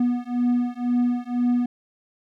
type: beating tone pair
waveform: triangle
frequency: 243.1 / 245.1 Hz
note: B3 / B3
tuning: -27 / -13 cents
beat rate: 2 Hz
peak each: -21 dBFS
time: 0-1.66 s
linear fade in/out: 5 ms
effects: none